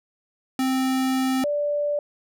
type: tone pair in turn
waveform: square / sine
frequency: 261.6 / 585.1 Hz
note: C4 / D5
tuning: 0 / -7 cents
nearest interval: octave + major second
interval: 1393 cents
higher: second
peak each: -21 dBFS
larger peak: neither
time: 0.59-1.44 / 1.44-1.99 s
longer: first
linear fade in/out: 2 ms
effects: none